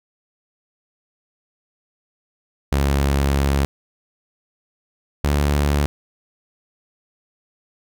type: tone pair in turn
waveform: sawtooth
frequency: 69.6 / 72.31 Hz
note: C#2 / D2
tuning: +8 / -26 cents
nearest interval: minor second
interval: 66 cents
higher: second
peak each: -12 dBFS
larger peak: neither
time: 2.72-3.65 / 5.24-5.86 s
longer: first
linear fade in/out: 0 ms
effects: none